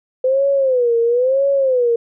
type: tone with vibrato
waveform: sine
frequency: 508 Hz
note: B4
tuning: 49 cents sharp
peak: -12 dBFS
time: 0.24-1.96 s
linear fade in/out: 5 ms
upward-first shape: sine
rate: 1 Hz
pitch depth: 160 cents each way
effects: none